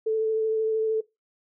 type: tone with vibrato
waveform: sine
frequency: 440 Hz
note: A4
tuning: in tune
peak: -21 dBFS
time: 0.06-1.01 s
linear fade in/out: 10 ms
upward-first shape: sine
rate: 13 Hz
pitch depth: 14 cents each way
effects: noise-tail reverb RT60 0.2 s tail -20 dB re dry